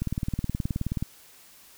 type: click train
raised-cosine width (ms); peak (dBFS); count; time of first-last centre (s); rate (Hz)
5; -15; 20; 0.02-1.025; 18.9
effects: white hiss -53 dBFS RMS until 1.77 s